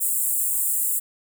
pink high-pass noise, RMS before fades -23 dBFS, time 0-1 s, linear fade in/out 20 ms, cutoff 7500 Hz, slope 96 dB/octave, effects none

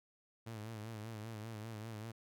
sawtooth tone with vibrato, 110 Hz, A2, in tune, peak -40 dBFS, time 0.46-2.12 s, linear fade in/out 10 ms, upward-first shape sine, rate 5.1 Hz, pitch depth 79 cents each way, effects none

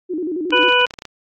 sine tone with vibrato, 334.6 Hz, E4, 26 cents sharp, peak -20 dBFS, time 0.09-0.7 s, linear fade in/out 20 ms, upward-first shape square, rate 11 Hz, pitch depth 140 cents each way
clicks, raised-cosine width 0.2 ms, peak -15 dBFS, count 12, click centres 0.506 / 0.575 / 0.63 / 0.688 / 0.724 / 0.814 / 0.866 / 0.908 / 0.939 / 0.988 / 1.021 / 1.053 s
harmonic tone, 493.9 Hz, B4, in tune, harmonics 1 / 2 / 3 / 5 / 6, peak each -18 / -18 / -18 / -18 / -18 dBFS, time 0.52-0.86 s, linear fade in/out 10 ms
effects AAC 48 kbps

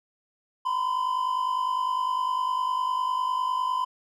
triangle tone pair together, 971 / 1020.9 Hz, B5 / C6, -30 / -43 cents, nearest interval minor second, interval 87 cents, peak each -29 / -23 dBFS, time 0.65-3.85 s, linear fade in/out 10 ms, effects none

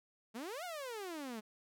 sawtooth exponential two-way sweep, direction up then down, 207.7 to 747 to 207.7 Hz, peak -38 dBFS, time 0.34-1.41 s, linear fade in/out 20 ms, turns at 0.64 s, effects none

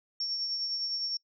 sine tone with tremolo, 5480 Hz, F8, 34 cents flat, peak -29 dBFS, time 0.2-1.17 s, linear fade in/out 2 ms, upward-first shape triangle, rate 9.8 Hz, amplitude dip 40%, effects noise-tail reverb RT60 0.1 s tail -24 dB re dry

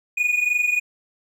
triangle tone pair together, 2455 / 2478 Hz, D#7 / D#7, -24 / -8 cents, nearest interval unison, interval 16 cents, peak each -18 / -22 dBFS, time 0.17-0.8 s, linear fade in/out 10 ms, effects none

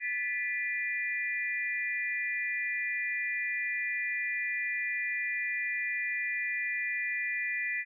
sine tone cluster, 1746 / 1979 / 2403 Hz, A6 / B6 / D7, -14 / +3 / +39 cents, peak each -37 / -32 / -36 dBFS, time 0-7.85 s, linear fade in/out 50 ms, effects none

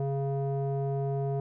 square tone with low-pass filter, 138.1 Hz, C#3, 6 cents flat, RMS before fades -30 dBFS, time 0-1.4 s, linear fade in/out 2 ms, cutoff 580 Hz, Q 4, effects none

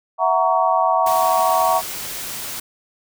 sine chord, F# dominant seventh, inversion third, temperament equal with one note detuned, 659.3 / 740 / 932.3 / 1122.9 Hz, E5 / F#5 / A#5 / C#6, 0 / 0 / 0 / +22 cents, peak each -20 / -19 / -20 / -20 dBFS, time 0.18-1.82 s, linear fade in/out 50 ms
white noise, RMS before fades -29 dBFS, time 1.06-2.6 s, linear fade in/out 5 ms
effects none

